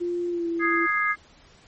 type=tone with pitch glide; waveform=sine; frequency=349.2 to 335.9 Hz; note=F4 to E4; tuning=0 to +33 cents; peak=-24 dBFS; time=0-0.87 s; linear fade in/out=20 ms; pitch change=-67 cents; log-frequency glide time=0.3-0.49 s
type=chord; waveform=sine; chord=Ab major; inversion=second; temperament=equal; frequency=1244.5 / 1661.2 / 2093 Hz; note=Eb6 / Ab6 / C7; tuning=0 / 0 / 0 cents; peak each=-25 dBFS; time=0.59-1.16 s; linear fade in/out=50 ms
effects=pink hiss -54 dBFS RMS until 1.67 s + MP3 32 kbps